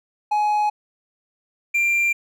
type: tone pair in turn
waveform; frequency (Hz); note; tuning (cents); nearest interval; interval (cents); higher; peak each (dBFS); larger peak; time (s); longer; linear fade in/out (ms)
triangle; 840 / 2376; G#5 / D7; +19 / +20; octave + tritone; 1801; second; -15; neither; 0.31-0.7 / 1.74-2.13; neither; 10
effects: none